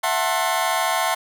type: chord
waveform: sawtooth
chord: F# half-diminished seventh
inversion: third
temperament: just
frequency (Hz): 666 / 740 / 888 / 1065.6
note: E5 / F#5 / A5 / C6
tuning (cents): +18 / 0 / +16 / +31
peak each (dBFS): -21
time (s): 0.03-1.15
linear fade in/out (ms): 10
effects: none